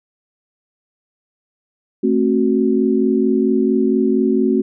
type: chord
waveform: sine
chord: F# diminished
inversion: first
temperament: just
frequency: 222 / 266.4 / 370 Hz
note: A3 / C4 / F#4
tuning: +16 / +31 / 0 cents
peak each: -17 dBFS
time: 2.03-4.62 s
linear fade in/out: 10 ms
effects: none